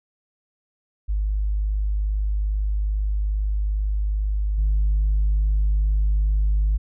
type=tone with level steps; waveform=sine; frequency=51.2 Hz; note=G#1; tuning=24 cents flat; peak=-19 / -15 dBFS; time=1.08-6.78 s; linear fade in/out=20 ms; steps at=4.58 s; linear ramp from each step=5 ms; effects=tanh soft clip ceiling -14 dBFS